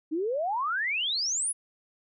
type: exponential sweep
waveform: sine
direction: up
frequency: 296.8 to 10670 Hz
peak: -26 dBFS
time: 0.11-1.53 s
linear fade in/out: 20 ms
effects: none